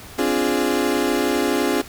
35% pulse chord, D half-diminished seventh, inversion third, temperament equal, 261.6 / 293.7 / 349.2 / 415.3 Hz, C4 / D4 / F4 / Ab4, 0 / 0 / 0 / 0 cents, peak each -22 dBFS, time 0.18-1.82 s, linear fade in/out 10 ms, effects pink hiss -40 dBFS RMS until 1.88 s

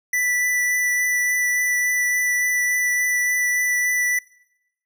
square tone with vibrato, 1975.5 Hz, B6, in tune, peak -19 dBFS, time 0.13-4.19 s, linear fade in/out 5 ms, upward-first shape triangle, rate 3.5 Hz, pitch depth 10 cents each way, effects noise-tail reverb RT60 0.9 s tail -24 dB re dry

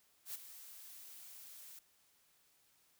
blue noise with ADSR envelope, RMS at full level -42 dBFS, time 0.25-1.79 s, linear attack 93 ms, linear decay 20 ms, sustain -12 dB, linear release 3 ms, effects white hiss -72 dBFS RMS until 2.99 s

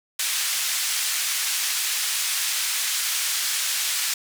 white band-pass noise, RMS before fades -25 dBFS, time 0.19-4.14 s, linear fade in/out 5 ms, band 1700 to 9600 Hz, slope 12 dB/octave, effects none

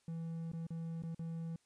triangle tone with dropouts, 164.81 Hz, E3, in tune, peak -37 dBFS, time 0.08-1.56 s, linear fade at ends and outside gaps 2 ms, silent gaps 0.518-0.533 / 0.668-0.705 / 1.023-1.035 / 1.147-1.193 s, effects white hiss -75 dBFS RMS until 1.65 s + resampled to 22050 Hz

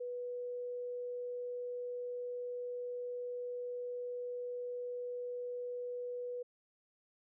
sine tone, 490.6 Hz, B4, 12 cents flat, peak -38 dBFS, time 0-6.43 s, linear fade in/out 10 ms, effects none

